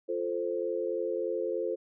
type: chord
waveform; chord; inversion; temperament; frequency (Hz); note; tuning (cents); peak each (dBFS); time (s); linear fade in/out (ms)
sine; F major; none; equal; 349.2 / 440 / 523.3; F4 / A4 / C5; 0 / 0 / 0; -34 / -33 / -33; 0.08-1.76; 20
effects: none